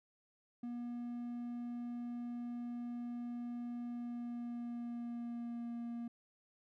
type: tone with pitch glide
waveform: triangle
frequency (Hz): 240.1 to 235.6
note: B3 to A#3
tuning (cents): -49 to +19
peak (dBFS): -38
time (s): 0.63-6.08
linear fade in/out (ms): 5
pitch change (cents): -32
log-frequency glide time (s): 3.84-5.73
effects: none